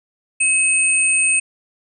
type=tone pair together; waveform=sine; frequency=2565 / 8638 Hz; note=E7 / C#9; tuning=-48 / -46 cents; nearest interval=octave + major sixth; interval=2102 cents; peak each=-16 dBFS; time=0.4-1.4 s; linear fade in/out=10 ms; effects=none